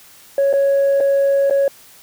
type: tone with dropouts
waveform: sine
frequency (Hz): 554.4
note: C#5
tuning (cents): 0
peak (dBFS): -10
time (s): 0.38-1.68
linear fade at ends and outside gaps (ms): 2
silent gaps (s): 0.529-0.536 / 1.003-1.007 / 1.499-1.508
effects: tanh soft clip ceiling -10 dBFS + white hiss -45 dBFS RMS until 2.02 s